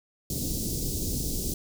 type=band-stop noise; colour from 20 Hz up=pink; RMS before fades=-30 dBFS; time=0.3-1.54 s; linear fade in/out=2 ms; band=400 to 4900 Hz; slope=24 dB/octave; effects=none